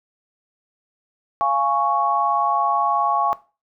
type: chord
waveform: sine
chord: Db major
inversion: first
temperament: just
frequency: 693 / 831.5 / 1108.7 Hz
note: F5 / Ab5 / Db6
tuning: -14 / +2 / 0 cents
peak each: -24 / -21 / -19 dBFS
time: 1.41-3.33 s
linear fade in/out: 0 ms
effects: noise-tail reverb RT60 0.3 s tail -17 dB re dry